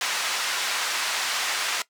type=band-pass noise; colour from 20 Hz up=pink; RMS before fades=-27 dBFS; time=0.01-1.82 s; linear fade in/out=2 ms; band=1200 to 7300 Hz; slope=12 dB/octave; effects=noise-tail reverb RT60 0.1 s tail -18 dB re dry